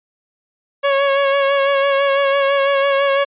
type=tone with vibrato; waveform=sawtooth; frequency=554.4 Hz; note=C#5; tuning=in tune; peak=-9 dBFS; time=0.83-3.25 s; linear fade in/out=20 ms; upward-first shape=sine; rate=6 Hz; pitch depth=25 cents each way; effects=resampled to 8000 Hz

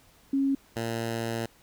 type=tone pair in turn; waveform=sine / 10% pulse; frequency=273.6 / 115.03 Hz; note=C#4 / A#2; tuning=-23 / -23 cents; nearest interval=octave + minor third; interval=1500 cents; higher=first; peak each=-22 / -21 dBFS; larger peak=second; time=0.33-0.55 / 0.76-1.46 s; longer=second; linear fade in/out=5 ms; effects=pink hiss -59 dBFS RMS until 1.62 s

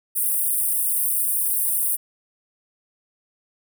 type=high-pass noise; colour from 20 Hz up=pink; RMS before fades=-22 dBFS; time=0.15-1.97 s; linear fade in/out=20 ms; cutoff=8800 Hz; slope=96 dB/octave; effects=none

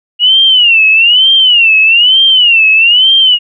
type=tone with vibrato; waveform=sine; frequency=2860 Hz; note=F7; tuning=41 cents sharp; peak=-3 dBFS; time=0.19-3.39 s; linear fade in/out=50 ms; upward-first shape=sine; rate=1.1 Hz; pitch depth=180 cents each way; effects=none

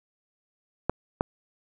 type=clicks; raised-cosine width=1 ms; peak=-9 dBFS; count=2; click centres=0.896 / 1.209 s; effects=none

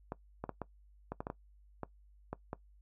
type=clicks; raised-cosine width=1 ms; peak=-24 dBFS; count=11; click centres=0.121 / 0.44 / 0.493 / 0.617 / 1.12 / 1.205 / 1.269 / 1.301 / 1.833 / 2.33 / 2.531 s; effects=noise-tail reverb RT60 0.1 s tail -19 dB re dry + added 50 Hz sine -59 dBFS peak until 2.81 s

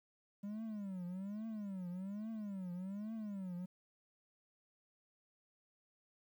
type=tone with vibrato; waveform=triangle; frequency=198.6 Hz; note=G3; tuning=23 cents sharp; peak=-39 dBFS; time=0.43-3.66 s; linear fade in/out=10 ms; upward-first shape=triangle; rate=1.2 Hz; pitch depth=230 cents each way; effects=12-bit

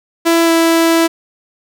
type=tone with pitch glide; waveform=sawtooth; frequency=333.5 to 330.4 Hz; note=E4 to E4; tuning=+20 to +4 cents; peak=-5 dBFS; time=0.25-1.08 s; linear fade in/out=20 ms; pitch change=-16 cents; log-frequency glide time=0.45-0.5 s; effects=none

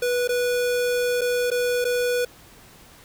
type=tone with dropouts; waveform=square; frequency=490 Hz; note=B4; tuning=14 cents flat; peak=-21 dBFS; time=0.02-2.25 s; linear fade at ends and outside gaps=5 ms; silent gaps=0.276-0.29 / 1.211-1.215 / 1.504-1.514 / 1.844-1.85 s; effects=pink hiss -49 dBFS RMS until 3.04 s

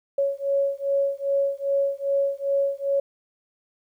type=beating tone pair; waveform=sine; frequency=554.4 / 556.9 Hz; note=C#5 / C#5; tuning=0 / +8 cents; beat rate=2.5 Hz; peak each=-24 dBFS; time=0.18-3 s; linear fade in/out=5 ms; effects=10-bit

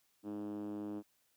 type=tone with band-pass filter; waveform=5% pulse; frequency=103.83 Hz; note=G#2; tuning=in tune; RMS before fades=-42 dBFS; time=0.23-1.03 s; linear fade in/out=50 ms; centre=270 Hz; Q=9.3; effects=white hiss -75 dBFS RMS until 1.36 s

